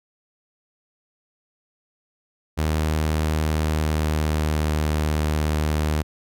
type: tone with pitch glide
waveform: sawtooth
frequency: 77.7 to 76.45 Hz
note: D#2 to D#2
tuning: -2 to -30 cents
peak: -16 dBFS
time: 2.57-6.03 s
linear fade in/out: 20 ms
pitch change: -28 cents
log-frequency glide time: 3.47-4.88 s
effects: none